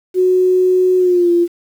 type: tone with pitch glide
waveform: sine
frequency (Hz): 368 to 345.3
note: F#4 to F4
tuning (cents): -9 to -20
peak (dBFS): -9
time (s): 0.14-1.48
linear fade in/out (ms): 50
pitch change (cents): -111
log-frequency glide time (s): 0.98-1.31
effects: 7-bit